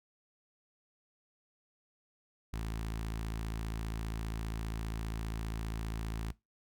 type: tone with notch filter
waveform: sawtooth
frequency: 55 Hz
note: A1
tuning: in tune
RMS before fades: -38 dBFS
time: 2.53-6.32 s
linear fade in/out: 5 ms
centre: 540 Hz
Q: 1.7
effects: noise-tail reverb RT60 0.2 s tail -20 dB re dry